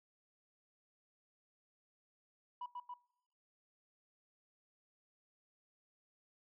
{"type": "tone with echo", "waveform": "sine", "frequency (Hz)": 980, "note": "B5", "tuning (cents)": -14, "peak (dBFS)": -39, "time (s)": [2.61, 2.66], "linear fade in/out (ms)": 5, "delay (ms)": 140, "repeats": 2, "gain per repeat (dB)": -2, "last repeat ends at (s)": 2.94, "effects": ["noise-tail reverb RT60 0.7 s tail -21 dB re dry", "tanh soft clip ceiling -39 dBFS"]}